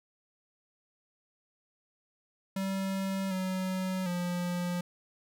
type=tone with pitch steps; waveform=square; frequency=193 / 186.9 / 176.6 Hz; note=G3 / F#3 / F3; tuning=-27 / +18 / +20 cents; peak=-31 dBFS; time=2.56-4.81 s; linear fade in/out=5 ms; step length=750 ms; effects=none